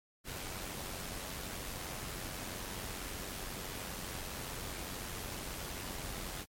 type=noise with amplitude modulation; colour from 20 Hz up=pink; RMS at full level=-40 dBFS; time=0.24-6.46 s; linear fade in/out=50 ms; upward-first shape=sine; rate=92.3 Hz; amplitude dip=45%; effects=MP3 64 kbps